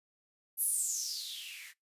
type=noise with band-pass filter sweep; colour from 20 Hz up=violet; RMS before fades=-36 dBFS; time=0.57-1.74 s; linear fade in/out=50 ms; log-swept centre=12000 to 1800 Hz; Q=7.4; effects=noise-tail reverb RT60 0.2 s tail -25 dB re dry + resampled to 32000 Hz